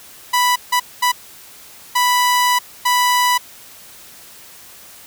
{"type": "tone bursts at uneven times", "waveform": "sawtooth", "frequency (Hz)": 987.8, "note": "B5", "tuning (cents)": 0, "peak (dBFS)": -9, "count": 5, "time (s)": [[0.33, 0.56], [0.72, 0.8], [1.02, 1.12], [1.95, 2.59], [2.85, 3.38]], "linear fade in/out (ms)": 10, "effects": ["white hiss -41 dBFS RMS until 5.06 s"]}